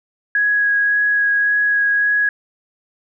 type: tone with vibrato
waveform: sine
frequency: 1661.2 Hz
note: G#6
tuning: in tune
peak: -13 dBFS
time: 0.35-2.29 s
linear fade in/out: 2 ms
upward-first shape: sine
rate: 1.8 Hz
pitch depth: 10 cents each way
effects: none